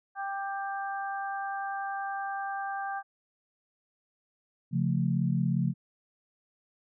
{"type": "harmonic tone", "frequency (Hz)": 394.4, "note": "G4", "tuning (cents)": 11, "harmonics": [2, 3, 4], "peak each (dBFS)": [-33, -40, -38], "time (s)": [0.15, 3.03], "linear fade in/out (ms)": 50}
{"type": "chord", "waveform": "sine", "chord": "Db augmented", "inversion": "none", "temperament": "equal with one note detuned", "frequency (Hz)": [137.48, 174.61, 220], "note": ["Db3", "F3", "A3"], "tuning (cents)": [-14, 0, 0], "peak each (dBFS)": [-28, -28, -32], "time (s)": [4.71, 5.74], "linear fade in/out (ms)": 50}
{"effects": []}